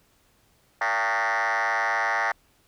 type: tone with frequency modulation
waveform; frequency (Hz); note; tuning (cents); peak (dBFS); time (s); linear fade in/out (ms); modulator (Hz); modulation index
sine; 1336; E6; +23; -19; 0.81-2.32; 5; 108; 6.1
effects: tanh soft clip ceiling -21 dBFS + pink hiss -63 dBFS RMS until 2.67 s